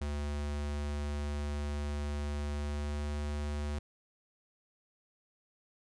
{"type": "tone with pitch glide", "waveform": "square", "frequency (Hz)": [73, 73.59], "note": ["D2", "D2"], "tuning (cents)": [-10, 4], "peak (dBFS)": -34, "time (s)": [0.01, 3.79], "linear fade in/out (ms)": 5, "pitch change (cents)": 14, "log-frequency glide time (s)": [2.55, 3.06], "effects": ["resampled to 22050 Hz"]}